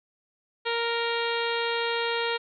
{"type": "harmonic tone", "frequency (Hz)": 466.2, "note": "A#4", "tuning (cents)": 0, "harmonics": [1, 2, 3, 4, 5, 6, 7, 8, 9], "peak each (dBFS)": [-29, -32, -34, -35, -36, -37, -37, -38, -39], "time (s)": [0.65, 2.38], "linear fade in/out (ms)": 20, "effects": []}